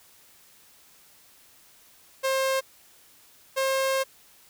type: tone pair in turn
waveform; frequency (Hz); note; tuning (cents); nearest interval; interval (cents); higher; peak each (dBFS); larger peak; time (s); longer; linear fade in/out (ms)
sawtooth; 532 / 534; C5 / C5; +29 / +35; unison; 6; second; -19; neither; 2.23-2.61 / 3.56-4.04; second; 20
effects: white hiss -56 dBFS RMS until 4.49 s